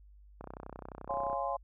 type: click train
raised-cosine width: 1 ms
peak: -29 dBFS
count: 30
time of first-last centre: 0.41-1.331 s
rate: 31.5 Hz
type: chord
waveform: sine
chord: Db major seventh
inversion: none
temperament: just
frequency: 554.4 / 693 / 831.5 / 1039.4 Hz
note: Db5 / F5 / Ab5 / C6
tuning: 0 / -14 / +2 / -12 cents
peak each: -37 dBFS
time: 1.09-1.57 s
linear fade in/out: 10 ms
effects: added 50 Hz sine -54 dBFS peak until 1.63 s